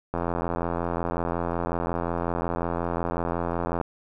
click train, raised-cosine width 1 ms, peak -13 dBFS, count 315, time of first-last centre 0.14-3.813 s, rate 85.5 Hz, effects none

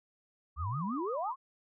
sine tone with vibrato, 1100 Hz, C#6, 14 cents flat, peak -37 dBFS, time 0.56-1.34 s, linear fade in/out 50 ms, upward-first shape sine, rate 5.9 Hz, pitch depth 230 cents each way
sine exponential sweep, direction up, 68.9 to 1136 Hz, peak -33 dBFS, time 0.56-1.36 s, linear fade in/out 50 ms
effects none

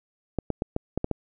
clicks, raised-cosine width 2 ms, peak -12 dBFS, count 7, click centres 0.387 / 0.503 / 0.621 / 0.764 / 0.976 / 1.044 / 1.113 s, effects none

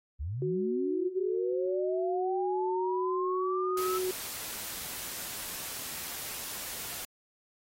sine linear sweep, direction up, 61.74 to 1318.5 Hz, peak -32 dBFS, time 0.19-3.99 s, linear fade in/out 20 ms
sine tone, 370 Hz, F#4, in tune, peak -29 dBFS, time 0.42-4.11 s, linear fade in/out 2 ms
white noise, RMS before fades -39 dBFS, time 3.77-7.05 s, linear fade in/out 2 ms
effects AAC 48 kbps

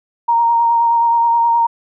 sine tone with vibrato, 932.3 Hz, A#5, in tune, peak -10 dBFS, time 0.28-1.67 s, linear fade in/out 10 ms, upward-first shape sine, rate 9.5 Hz, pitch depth 17 cents each way, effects none

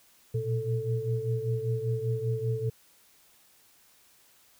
sine tone cluster, 116.7 / 121.8 / 441.2 Hz, A#2 / B2 / A4, +2 / -24 / +5 cents, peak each -31 / -31 / -32 dBFS, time 0.34-2.7 s, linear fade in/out 10 ms, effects white hiss -61 dBFS RMS until 4.59 s

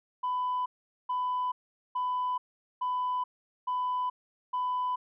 sine tone bursts, 999 Hz, B5, 20 cents sharp, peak -26 dBFS, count 6, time 0.23-4.96 s, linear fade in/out 10 ms, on 430 ms, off 430 ms, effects tanh soft clip ceiling -25 dBFS

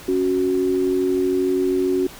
sine tone pair together, 276.7 / 369.4 Hz, C#4 / F#4, -3 / -3 cents, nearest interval perfect fourth, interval 500 cents, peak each -22 / -18 dBFS, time 0.08-2.07 s, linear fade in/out 5 ms, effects pink hiss -40 dBFS RMS until 2.19 s

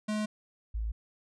square / sine tone pair in turn, 212.8 / 54.57 Hz, G#3 / A1, +42 / -14 cents, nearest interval 2 octaves, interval 2356 cents, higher first, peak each -30 / -30 dBFS, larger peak neither, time 0.08-0.26 / 0.74-0.92 s, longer neither, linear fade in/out 10 ms, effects resampled to 22050 Hz

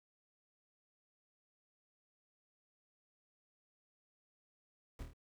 brown noise with echo, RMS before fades -45 dBFS, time 4.99-5.03 s, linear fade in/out 2 ms, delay 26 ms, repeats 4, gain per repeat -4 dB, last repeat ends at 5.134 s, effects none

